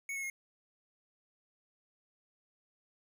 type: tone with pitch steps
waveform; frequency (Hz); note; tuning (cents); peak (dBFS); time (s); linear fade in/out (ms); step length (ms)
square; 2217 / 2184 / 2151; C#7 / C#7 / C7; 0 / -26 / +47; -37; 0.09-0.3; 2; 70
effects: none